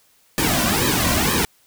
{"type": "noise with flanger", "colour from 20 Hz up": "pink", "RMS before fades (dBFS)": -19, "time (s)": [0.38, 1.45], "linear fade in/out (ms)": 0, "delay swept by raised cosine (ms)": [1.4, 2.4], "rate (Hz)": 2.1, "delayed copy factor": -0.9, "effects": ["white hiss -58 dBFS RMS until 1.66 s"]}